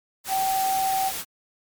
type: tone in noise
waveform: sine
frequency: 769 Hz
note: G5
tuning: 33 cents flat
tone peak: -21 dBFS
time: 0.28-1.12 s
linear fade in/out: 50 ms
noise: white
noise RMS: -31 dBFS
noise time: 0.24-1.25 s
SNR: +7 dB
effects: MP3 96 kbps